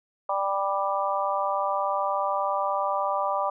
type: harmonic tone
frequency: 196.7 Hz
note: G3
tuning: 6 cents sharp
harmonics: 3 / 4 / 5 / 6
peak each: -29 / -29 / -29 / -29 dBFS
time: 0.29-3.5 s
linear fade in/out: 5 ms
effects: none